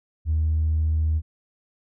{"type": "tone with tanh clipping", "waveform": "triangle", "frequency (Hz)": 78.6, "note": "D#2", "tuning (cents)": 18, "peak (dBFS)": -19, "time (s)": [0.25, 1.22], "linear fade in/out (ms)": 50, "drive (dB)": 5, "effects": []}